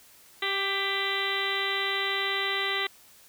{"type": "harmonic tone with a mistuned harmonic", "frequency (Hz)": 392, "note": "G4", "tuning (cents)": 0, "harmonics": [1, 2, 3, 4, 5, 6, 7, 8, 9, 10], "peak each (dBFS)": [-35, -39, -35, -39, -30, -38, -40, -35, -37, -35], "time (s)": [0.42, 2.87], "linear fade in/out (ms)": 5, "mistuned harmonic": 5, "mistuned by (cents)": 26, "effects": ["white hiss -55 dBFS RMS until 3.28 s"]}